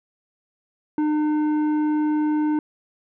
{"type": "tone with tanh clipping", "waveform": "sine", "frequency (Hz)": 303.1, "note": "D#4", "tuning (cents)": -45, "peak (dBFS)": -20, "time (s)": [0.98, 2.59], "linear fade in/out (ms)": 2, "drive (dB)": 9, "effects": []}